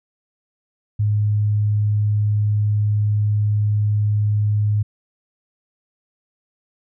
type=tone; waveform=sine; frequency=104.8 Hz; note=G#2; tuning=16 cents sharp; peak=-15 dBFS; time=0.99-4.83 s; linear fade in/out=10 ms; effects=none